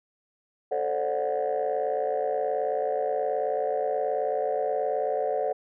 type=chord; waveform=sine; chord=D dominant seventh; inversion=second; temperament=just; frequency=440.5 / 528.6 / 587.3 / 734.2 Hz; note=A4 / C5 / D5 / F#5; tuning=+2 / +18 / 0 / -14 cents; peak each=-29 dBFS; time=0.71-5.53 s; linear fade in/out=10 ms; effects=tanh soft clip ceiling -18 dBFS